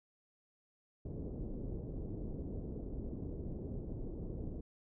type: low-pass noise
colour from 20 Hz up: pink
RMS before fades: -42 dBFS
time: 1.05-4.61 s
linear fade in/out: 5 ms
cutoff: 450 Hz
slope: 24 dB/octave
effects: none